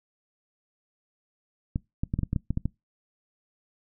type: clicks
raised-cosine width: 5 ms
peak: -14 dBFS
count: 10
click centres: 1.759 / 2.035 / 2.139 / 2.19 / 2.233 / 2.331 / 2.362 / 2.506 / 2.574 / 2.656 s
effects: noise-tail reverb RT60 0.2 s tail -24 dB re dry